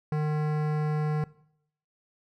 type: tone with hard clipping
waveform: sine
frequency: 152 Hz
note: D#3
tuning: 40 cents flat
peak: -27 dBFS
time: 0.12-1.24 s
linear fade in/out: 2 ms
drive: 17 dB
effects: noise-tail reverb RT60 0.7 s tail -20 dB re dry